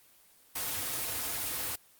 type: noise with comb filter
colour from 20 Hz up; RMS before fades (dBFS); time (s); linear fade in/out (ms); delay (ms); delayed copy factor
white; -34; 0.55-1.76; 10; 5.1; -0.6
effects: white hiss -61 dBFS RMS until 1.99 s + Opus 24 kbps